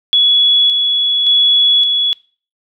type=tone with tremolo; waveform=sine; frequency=3384 Hz; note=G#7; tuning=32 cents sharp; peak=-7 dBFS; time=0.13-2.13 s; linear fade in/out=0 ms; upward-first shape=square; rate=0.88 Hz; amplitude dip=35%; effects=noise-tail reverb RT60 0.4 s tail -22 dB re dry